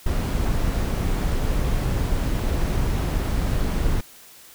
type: noise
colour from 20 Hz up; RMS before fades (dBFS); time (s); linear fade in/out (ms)
brown; -22; 0.06-4.01; 5
effects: white hiss -47 dBFS RMS until 4.54 s